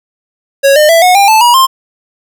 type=tone with pitch steps; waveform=square; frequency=552 / 605.4 / 664.1 / 728.4 / 798.9 / 876.2 / 961.1 / 1054.1 Hz; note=C#5 / D#5 / E5 / F#5 / G5 / A5 / B5 / C6; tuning=-7 / -48 / +13 / -27 / +33 / -7 / -47 / +13 cents; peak=-4 dBFS; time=0.63-1.67 s; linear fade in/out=20 ms; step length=130 ms; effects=none